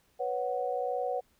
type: chord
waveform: sine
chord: B suspended second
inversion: none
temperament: just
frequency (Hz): 493.9 / 555.6 / 740.8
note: B4 / C#5 / F#5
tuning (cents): 0 / +4 / +2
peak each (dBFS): -33 / -35 / -33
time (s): 0.19-1.21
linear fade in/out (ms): 20
effects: pink hiss -69 dBFS RMS until 1.39 s